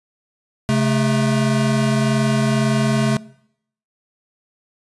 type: tone pair together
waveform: square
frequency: 134.6 / 217.1 Hz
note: C3 / A3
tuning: +49 / -23 cents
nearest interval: minor sixth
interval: 828 cents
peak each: -19 / -18 dBFS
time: 0.69-3.17 s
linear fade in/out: 0 ms
effects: noise-tail reverb RT60 0.7 s tail -21 dB re dry + resampled to 24000 Hz